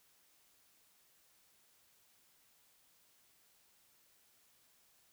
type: silence
effects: white hiss -70 dBFS RMS until 5.12 s